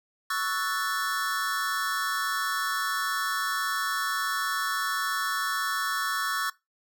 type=chord; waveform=square; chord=F# minor seventh; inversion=second; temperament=equal with one note detuned; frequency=1116.4 / 1318.5 / 1480 / 1760 Hz; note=C#6 / E6 / F#6 / A6; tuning=+12 / 0 / 0 / 0 cents; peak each=-32 / -33 / -34 / -33 dBFS; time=0.3-6.5 s; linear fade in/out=5 ms; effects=noise-tail reverb RT60 0.2 s tail -20 dB re dry